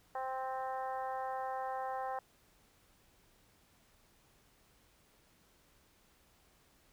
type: harmonic tone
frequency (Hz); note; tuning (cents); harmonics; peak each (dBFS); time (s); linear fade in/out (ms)
261.6; C4; 0; 2 / 3 / 4 / 5 / 6 / 7; -43 / -38 / -44 / -50 / -53 / -53; 0.15-2.19; 2
effects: pink hiss -68 dBFS RMS until 6.92 s